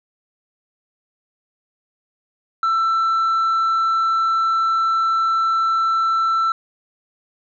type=tone with tanh clipping; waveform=triangle; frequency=1334 Hz; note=E6; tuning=20 cents sharp; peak=-16 dBFS; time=2.63-6.52 s; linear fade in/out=2 ms; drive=7 dB; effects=none